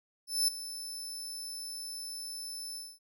25% pulse tone with ADSR envelope, 5274 Hz, E8, in tune, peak -19 dBFS, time 0.27-2.99 s, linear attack 210 ms, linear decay 7 ms, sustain -15 dB, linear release 230 ms, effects none

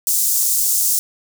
pink high-pass noise, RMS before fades -17 dBFS, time 0.07-0.99 s, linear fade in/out 0 ms, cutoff 6600 Hz, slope 24 dB/octave, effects none

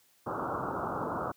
white low-pass noise, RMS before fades -34 dBFS, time 0.26-1.32 s, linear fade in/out 10 ms, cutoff 1400 Hz, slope 96 dB/octave, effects white hiss -66 dBFS RMS until 1.36 s + high-pass 100 Hz 12 dB/octave

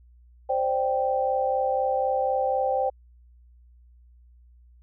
sine chord, C suspended second, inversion none, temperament equal, 523.3 / 587.3 / 784 Hz, C5 / D5 / G5, 0 / 0 / 0 cents, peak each -25 / -30 / -25 dBFS, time 0.49-2.9 s, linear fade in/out 10 ms, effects added 60 Hz sine -51 dBFS peak until 4.82 s

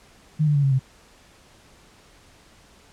sine tone with pitch steps, 153.7 / 147.87 / 142.25 / 136.85 / 131.66 Hz, D#3 / D3 / C#3 / C#3 / C3, -21 / +12 / +45 / -22 / +11 cents, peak -16 dBFS, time 0.39-0.795 s, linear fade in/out 20 ms, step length 81 ms, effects pink hiss -53 dBFS RMS until 2.92 s + low-pass 9000 Hz 12 dB/octave

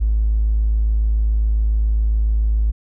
triangle tone with tanh clipping, 53.6 Hz, A1, 45 cents flat, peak -13 dBFS, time 0-2.72 s, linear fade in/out 20 ms, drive 1 dB, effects none

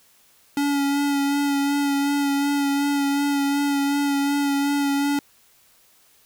square tone with vibrato, 282.7 Hz, C#4, 34 cents sharp, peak -20 dBFS, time 0.57-5.19 s, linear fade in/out 2 ms, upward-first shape sine, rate 2.7 Hz, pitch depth 19 cents each way, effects white hiss -57 dBFS RMS until 6.25 s

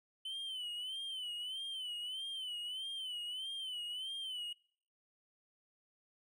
triangle tone with vibrato, 3039 Hz, F#7, 46 cents sharp, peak -38 dBFS, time 0.25-4.53 s, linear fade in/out 5 ms, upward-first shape sine, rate 1.6 Hz, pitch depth 96 cents each way, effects noise-tail reverb RT60 0.6 s tail -25 dB re dry

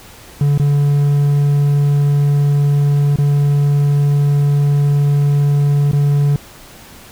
triangle tone with dropouts, 143.7 Hz, D3, 37 cents flat, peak -8 dBFS, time 0.41-6.36 s, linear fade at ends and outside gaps 2 ms, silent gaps 0.577-0.597 / 3.16-3.185 / 5.914-5.931 s, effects pink hiss -39 dBFS RMS until 7.11 s

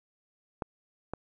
clicks, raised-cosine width 1 ms, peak -18 / -20 dBFS, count 2, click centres 0.622 / 1.136 s, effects none

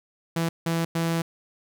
sawtooth tone bursts at uneven times, 166 Hz, E3, 12 cents sharp, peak -19 dBFS, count 3, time 0.36-0.49 / 0.66-0.85 / 0.95-1.22 s, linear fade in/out 5 ms, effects none

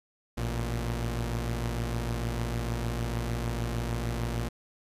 sawtooth tone pair together, 55.5 / 117.6 Hz, A1 / A#2, +16 / +16 cents, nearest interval octave + minor second, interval 1300 cents, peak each -28 dBFS, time 0.37-4.49 s, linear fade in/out 10 ms, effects resampled to 32000 Hz + 10-bit

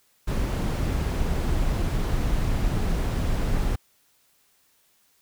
brown noise, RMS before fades -24 dBFS, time 0.27-3.76 s, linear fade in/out 10 ms, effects white hiss -64 dBFS RMS until 5.21 s

